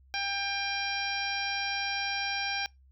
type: harmonic tone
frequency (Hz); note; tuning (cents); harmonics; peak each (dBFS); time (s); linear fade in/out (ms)
796; G5; +26; 1 / 2 / 3 / 4 / 5 / 6 / 7; -36 / -36 / -35 / -40 / -41 / -41 / -38; 0.14-2.66; 0
effects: noise-tail reverb RT60 0.2 s tail -25 dB re dry + added 66 Hz sine -56 dBFS peak until 2.91 s